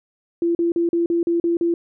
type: tone bursts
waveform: sine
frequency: 340 Hz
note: F4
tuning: 46 cents flat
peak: -16 dBFS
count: 8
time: 0.42-1.74 s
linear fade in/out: 2 ms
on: 130 ms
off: 40 ms
effects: none